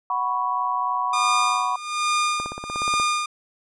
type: chord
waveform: sine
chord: F# suspended fourth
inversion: none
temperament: just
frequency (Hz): 740 / 986.7 / 1110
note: F#5 / B5 / C#6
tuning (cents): 0 / -2 / +2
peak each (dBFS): -29 / -24 / -25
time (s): 0.1-1.76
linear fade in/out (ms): 2
type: tone with tremolo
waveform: sawtooth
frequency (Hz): 1213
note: D#6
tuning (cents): -44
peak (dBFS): -15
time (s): 1.13-3.26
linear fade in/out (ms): 5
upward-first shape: sine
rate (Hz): 1.2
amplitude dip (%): 85
type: click train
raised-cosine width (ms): 1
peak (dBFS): -18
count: 11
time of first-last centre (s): 2.4-2.999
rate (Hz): 16.7
effects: resampled to 22050 Hz